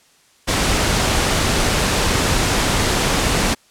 pink noise, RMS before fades -17 dBFS, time 0.47-3.55 s, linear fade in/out 20 ms, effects white hiss -54 dBFS RMS until 3.7 s + low-pass 9000 Hz 12 dB/octave

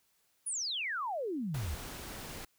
sine exponential sweep, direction down, 10548 to 64.1 Hz, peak -33 dBFS, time 0.46-1.75 s, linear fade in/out 10 ms
pink noise, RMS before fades -44 dBFS, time 1.54-2.45 s, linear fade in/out 5 ms
effects white hiss -73 dBFS RMS until 2.58 s

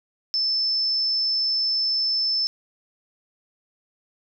sine tone, 5274 Hz, E8, in tune, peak -20 dBFS, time 0.34-2.47 s, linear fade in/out 0 ms, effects none

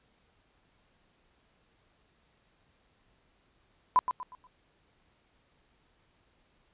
sine tone with echo, 1004 Hz, B5, 28 cents sharp, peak -18 dBFS, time 3.96-3.99 s, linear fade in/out 0 ms, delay 120 ms, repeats 4, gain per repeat -9 dB, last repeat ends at 4.47 s, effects pink hiss -69 dBFS RMS until 6.73 s + resampled to 8000 Hz

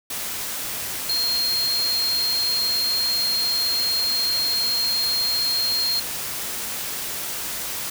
sine tone in noise, 4222 Hz, C8, 15 cents sharp, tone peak -20 dBFS, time 1.09-6 s, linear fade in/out 5 ms, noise white, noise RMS -29 dBFS, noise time 0.1-7.9 s, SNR +6 dB, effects none

